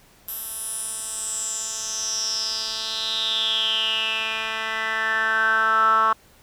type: tone with band-pass filter sweep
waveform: 10% pulse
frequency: 221.1 Hz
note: A3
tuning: 9 cents sharp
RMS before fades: -24 dBFS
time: 0.28-6.13 s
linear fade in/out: 5 ms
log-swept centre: 12000 to 1200 Hz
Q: 8.1
effects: pink hiss -54 dBFS RMS until 6.42 s